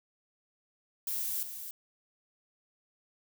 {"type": "noise with echo", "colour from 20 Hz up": "violet", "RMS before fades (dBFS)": -34, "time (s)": [1.07, 1.43], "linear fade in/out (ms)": 2, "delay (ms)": 280, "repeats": 1, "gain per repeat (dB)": -8, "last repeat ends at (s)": 1.71, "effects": []}